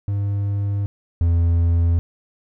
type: tone pair in turn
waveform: triangle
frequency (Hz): 100.7 / 84.68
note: G2 / E2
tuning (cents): +47 / +47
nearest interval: minor third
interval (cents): 300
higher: first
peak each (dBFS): -17 / -12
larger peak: second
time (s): 0.08-0.86 / 1.21-1.99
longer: neither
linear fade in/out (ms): 0
effects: none